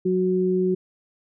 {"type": "tone pair together", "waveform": "sine", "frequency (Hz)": [183.8, 368.9], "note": ["F#3", "F#4"], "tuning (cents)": [-11, -5], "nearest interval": "octave", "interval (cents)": 1206, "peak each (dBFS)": [-23, -20], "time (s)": [0.05, 0.75], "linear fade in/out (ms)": 10, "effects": []}